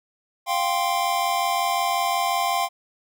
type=chord; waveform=square; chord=F suspended second; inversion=none; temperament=equal; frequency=698.5 / 784 / 1046.5 Hz; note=F5 / G5 / C6; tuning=0 / 0 / 0 cents; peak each=-26 dBFS; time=0.46-2.69 s; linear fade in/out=50 ms; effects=none